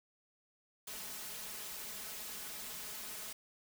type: noise with comb filter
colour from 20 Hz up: white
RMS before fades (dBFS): -45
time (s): 0.87-3.33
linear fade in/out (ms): 5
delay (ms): 4.7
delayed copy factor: +0.7
effects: none